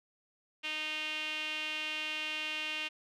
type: tone with band-pass filter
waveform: sawtooth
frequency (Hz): 308.5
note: D#4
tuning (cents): -15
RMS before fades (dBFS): -37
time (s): 0.63-2.89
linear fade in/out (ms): 20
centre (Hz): 2800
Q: 5
effects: none